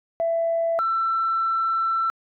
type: tone pair in turn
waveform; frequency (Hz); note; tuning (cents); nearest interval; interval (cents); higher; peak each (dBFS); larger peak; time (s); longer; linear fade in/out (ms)
sine; 666 / 1338.9; E5 / E6; +18 / +27; octave; 1209; second; -19; neither; 0.2-0.79 / 0.79-2.1; second; 0
effects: tanh soft clip ceiling -15 dBFS